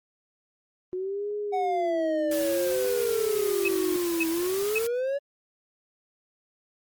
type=tone with vibrato; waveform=sine; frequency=362.1 Hz; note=F#4; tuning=37 cents flat; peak=-28 dBFS; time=0.93-3.96 s; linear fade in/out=0 ms; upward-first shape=sine; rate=0.57 Hz; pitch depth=240 cents each way
type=exponential two-way sweep; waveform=triangle; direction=down then up; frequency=750 to 323.8 to 572 Hz; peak=-23 dBFS; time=1.52-5.19 s; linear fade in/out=20 ms; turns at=4.28 s
type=noise; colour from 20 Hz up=white; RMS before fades=-36 dBFS; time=2.31-4.87 s; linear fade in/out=5 ms
type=tone bursts; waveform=sine; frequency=2568 Hz; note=E7; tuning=46 cents flat; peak=-23 dBFS; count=3; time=3.65-4.786 s; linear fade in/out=5 ms; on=32 ms; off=520 ms
effects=Opus 24 kbps